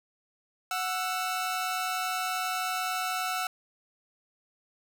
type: tone pair together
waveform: sawtooth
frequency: 738.3 / 1327 Hz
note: F#5 / E6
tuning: -4 / +11 cents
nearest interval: minor seventh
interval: 1015 cents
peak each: -28 dBFS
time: 0.71-3.47 s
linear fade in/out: 2 ms
effects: none